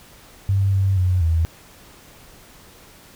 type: tone with pitch steps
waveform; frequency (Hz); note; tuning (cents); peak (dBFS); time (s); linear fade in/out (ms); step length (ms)
sine; 98 / 96.7 / 91.2 / 81.8; G2 / G2 / F#2 / E2; 0 / -23 / -24 / -13; -15; 0.49-1.45; 0; 240
effects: pink hiss -47 dBFS RMS until 3.15 s